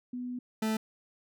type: tone pair in turn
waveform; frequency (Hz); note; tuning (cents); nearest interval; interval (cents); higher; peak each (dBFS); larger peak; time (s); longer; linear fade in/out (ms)
sine / 40% pulse; 247.7 / 219; B3 / A3; +5 / -8; major second; 213; first; -34 / -27; second; 0.13-0.39 / 0.62-0.77; first; 5
effects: none